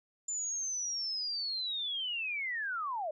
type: linear sweep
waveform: sine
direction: down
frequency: 7140 to 579 Hz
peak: -33 dBFS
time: 0.28-3.11 s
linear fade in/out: 5 ms
effects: none